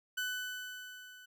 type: tone with level ramp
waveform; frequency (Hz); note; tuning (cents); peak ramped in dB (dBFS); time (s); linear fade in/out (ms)
30% pulse; 1500; F#6; +23; -30 to -50; 0.17-1.26; 10
effects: none